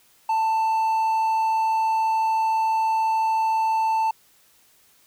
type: tone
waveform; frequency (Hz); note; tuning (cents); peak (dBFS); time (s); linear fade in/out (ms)
triangle; 887; A5; +14; -17; 0.29-4.11; 5
effects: white hiss -58 dBFS RMS until 5.06 s